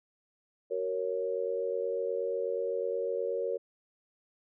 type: chord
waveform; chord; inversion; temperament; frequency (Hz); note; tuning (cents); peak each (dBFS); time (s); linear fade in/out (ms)
sine; F# major; none; equal with one note detuned; 375.2 / 466.2 / 554.4; F#4 / A#4 / C#5; +24 / 0 / 0; -37 / -32 / -34; 0.7-3.58; 20
effects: none